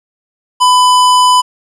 square tone, 1000 Hz, B5, 21 cents sharp, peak -6 dBFS, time 0.6-1.42 s, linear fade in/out 20 ms, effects resampled to 24000 Hz + 8-bit

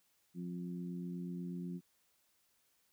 harmonic tone, 88.2 Hz, F2, 18 cents sharp, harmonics 2 / 3 / 4, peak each -40 / -48 / -51 dBFS, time 0.34-1.81 s, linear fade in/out 50 ms, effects white hiss -75 dBFS RMS until 2.92 s

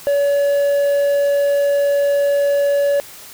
triangle tone, 568 Hz, C#5, 42 cents sharp, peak -11 dBFS, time 0.07-3 s, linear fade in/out 0 ms, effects white hiss -38 dBFS RMS until 3.33 s

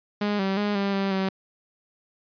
sawtooth tone with pitch steps, 206.6 / 193.1 / 206.4 / 198.4 / 195.8 / 191.3 Hz, G#3 / G3 / G#3 / G3 / G3 / G3, -9 / -26 / -10 / +21 / -2 / -42 cents, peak -19 dBFS, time 0.21-1.29 s, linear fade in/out 5 ms, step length 180 ms, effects resampled to 11025 Hz

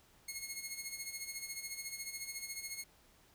10% pulse tone with tremolo, 2166 Hz, C#7, 41 cents flat, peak -30 dBFS, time 0.28-2.84 s, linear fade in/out 5 ms, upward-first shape sine, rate 14 Hz, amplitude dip 65%, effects pink hiss -66 dBFS RMS until 3.34 s

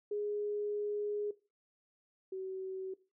sine tone pair in turn, 414.9 / 378.9 Hz, G#4 / F#4, -2 / +41 cents, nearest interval major second, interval 157 cents, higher first, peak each -33 / -37 dBFS, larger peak first, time 0.11-1.31 / 2.32-2.94 s, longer first, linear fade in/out 5 ms, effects noise-tail reverb RT60 0.3 s tail -18 dB re dry

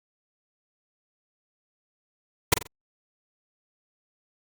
pink noise with echo, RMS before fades -17 dBFS, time 2.52-2.54 s, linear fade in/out 5 ms, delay 44 ms, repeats 3, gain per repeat -9 dB, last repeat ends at 2.672 s, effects Opus 48 kbps

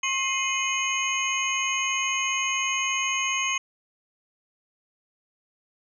sine tone cluster, 1076 / 2106 / 2501 / 2989 / 6490 Hz, C6 / C7 / D#7 / F#7 / G#8, +48 / +11 / +8 / +17 / -41 cents, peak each -30 dBFS, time 0.03-3.58 s, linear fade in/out 5 ms, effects none

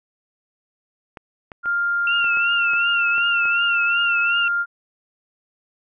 clicks, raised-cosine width 0.5 ms, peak -21 dBFS, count 8, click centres 1.172 / 1.518 / 1.658 / 2.244 / 2.372 / 2.735 / 3.181 / 3.455 s
sine tone, 1400 Hz, F6, 4 cents sharp, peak -18 dBFS, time 1.63-4.66 s, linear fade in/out 50 ms
sine tone with vibrato, 2700 Hz, E7, 41 cents sharp, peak -20 dBFS, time 2.07-4.48 s, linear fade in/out 2 ms, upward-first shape triangle, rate 2.7 Hz, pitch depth 92 cents each way
effects none

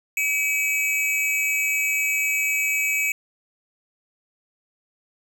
square tone pair together, 2284 / 2564 Hz, D7 / E7, -49 / -49 cents, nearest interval major second, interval 200 cents, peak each -24 dBFS, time 0.17-3.12 s, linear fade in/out 2 ms, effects none

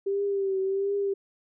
sine tone with vibrato, 392 Hz, G4, in tune, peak -24 dBFS, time 0.06-1.14 s, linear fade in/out 10 ms, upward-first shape triangle, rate 1.4 Hz, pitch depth 53 cents each way, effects none

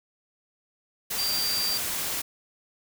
sine tone in noise, 4713 Hz, D8, 5 cents sharp, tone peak -26 dBFS, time 1.18-1.78 s, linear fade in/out 10 ms, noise white, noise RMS -30 dBFS, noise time 1.1-2.22 s, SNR +1 dB, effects none

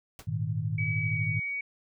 pink noise with exponential decay, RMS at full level -40 dBFS, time 0.19-0.28 s, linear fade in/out 2 ms, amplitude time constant 19 ms
sine chord, Ab suspended second, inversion none, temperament equal, 103.83 / 116.54 / 155.56 Hz, Ab2 / Bb2 / Eb3, 0 / 0 / 0 cents, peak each -32 dBFS, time 0.27-1.4 s, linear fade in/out 10 ms
sine tone with pitch glide, 2279 to 2252 Hz, C#7 to C#7, +47 to +27 cents, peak -30 dBFS, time 0.78-1.61 s, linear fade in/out 5 ms, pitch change -20 cents, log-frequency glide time 1.01-1.25 s
effects none

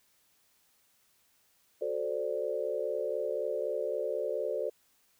sine chord, D dominant seventh, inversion first, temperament equal, 370 / 440 / 523.3 / 587.3 Hz, F#4 / A4 / C5 / D5, 0 / 0 / 0 / 0 cents, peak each -39 / -35 / -35 / -35 dBFS, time 1.81-4.7 s, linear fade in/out 10 ms, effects white hiss -69 dBFS RMS until 5.19 s

